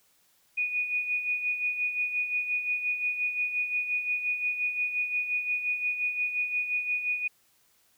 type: tone with tremolo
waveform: sine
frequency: 2468 Hz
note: D#7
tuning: 15 cents flat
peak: -24 dBFS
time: 0.57-7.28 s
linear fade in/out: 10 ms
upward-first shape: sine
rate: 5.7 Hz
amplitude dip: 60%
effects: white hiss -66 dBFS RMS until 7.97 s